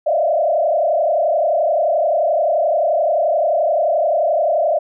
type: tone with frequency modulation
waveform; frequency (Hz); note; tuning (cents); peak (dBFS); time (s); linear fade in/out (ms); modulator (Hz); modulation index
sine; 639; D#5; +46; -13; 0.06-4.79; 10; 31.5; 1.9
effects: none